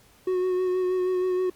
triangle tone with vibrato, 367.3 Hz, F#4, 13 cents flat, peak -20 dBFS, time 0.27-1.5 s, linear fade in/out 5 ms, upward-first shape sine, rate 6.3 Hz, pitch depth 21 cents each way, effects pink hiss -57 dBFS RMS until 1.55 s + Opus 48 kbps

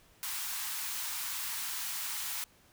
white high-pass noise, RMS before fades -37 dBFS, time 0.23-2.44 s, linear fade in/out 0 ms, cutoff 830 Hz, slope 48 dB/octave, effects pink hiss -63 dBFS RMS until 2.72 s

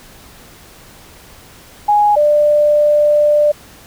sine tone pair in turn, 830.6 / 593.6 Hz, G#5 / D5, 0 / +18 cents, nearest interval tritone, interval 582 cents, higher first, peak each -8 dBFS, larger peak neither, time 1.88-2.16 / 2.16-3.52 s, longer second, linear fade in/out 10 ms, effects pink hiss -41 dBFS RMS until 3.86 s

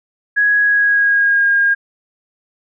sine tone with pitch glide, 1666 to 1620.4 Hz, G#6 to G#6, +5 to -43 cents, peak -10 dBFS, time 0.36-1.75 s, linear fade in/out 20 ms, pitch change -48 cents, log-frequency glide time 0.6-1.49 s, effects none

